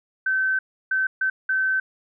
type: tone bursts at uneven times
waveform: sine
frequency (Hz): 1537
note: G6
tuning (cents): -35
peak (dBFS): -19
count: 4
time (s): 0.26-0.59 / 0.91-1.07 / 1.21-1.3 / 1.49-1.8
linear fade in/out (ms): 5
effects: none